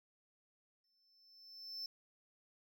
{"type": "tone with exponential growth", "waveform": "triangle", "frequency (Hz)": 5300, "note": "E8", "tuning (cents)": 9, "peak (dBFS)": -39, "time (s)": [0.84, 1.86], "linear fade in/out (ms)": 2, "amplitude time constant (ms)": 220, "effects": []}